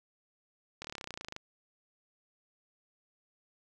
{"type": "slowing click train", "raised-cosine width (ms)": 0.2, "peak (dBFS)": -23, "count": 18, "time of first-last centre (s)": [0.82, 1.364], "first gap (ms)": 25, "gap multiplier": 1.03, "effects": []}